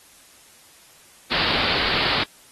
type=low-pass noise; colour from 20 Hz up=white; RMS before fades=-23 dBFS; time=1.31-2.24 s; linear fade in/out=10 ms; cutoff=4700 Hz; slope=96 dB/octave; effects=white hiss -51 dBFS RMS until 2.51 s + AAC 32 kbps